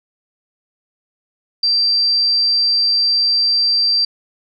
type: tone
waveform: sine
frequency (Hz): 4699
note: D8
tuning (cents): 0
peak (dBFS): -12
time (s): 1.63-4.05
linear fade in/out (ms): 5
effects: none